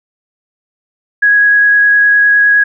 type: tone with vibrato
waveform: sine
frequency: 1661.2 Hz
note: G#6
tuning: in tune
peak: -5 dBFS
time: 1.22-2.64 s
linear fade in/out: 10 ms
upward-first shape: sine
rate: 9.8 Hz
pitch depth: 8 cents each way
effects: none